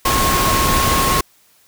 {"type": "tone in noise", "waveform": "sine", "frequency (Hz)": 1083, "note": "C#6", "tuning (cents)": -41, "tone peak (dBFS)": -17, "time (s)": [0.05, 1.21], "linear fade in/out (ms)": 5, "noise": "pink", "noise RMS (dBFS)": -17, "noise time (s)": [0.05, 1.21], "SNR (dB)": -3, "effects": ["white hiss -54 dBFS RMS until 1.67 s"]}